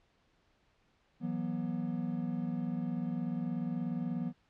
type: chord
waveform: triangle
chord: E suspended second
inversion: none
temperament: equal with one note detuned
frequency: 164.81 / 185 / 241.6 Hz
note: E3 / F#3 / B3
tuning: 0 / 0 / -38 cents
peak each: -36 / -36 / -34 dBFS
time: 1.2-4.33 s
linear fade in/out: 50 ms
effects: pink hiss -71 dBFS RMS until 4.49 s + low-pass 4000 Hz 12 dB/octave